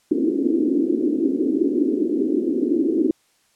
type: band-pass noise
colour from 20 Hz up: white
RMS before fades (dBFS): -20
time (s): 0.11-3.11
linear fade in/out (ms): 2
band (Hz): 260 to 360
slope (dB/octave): 48
effects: white hiss -62 dBFS RMS until 3.55 s + low-pass 10000 Hz 12 dB/octave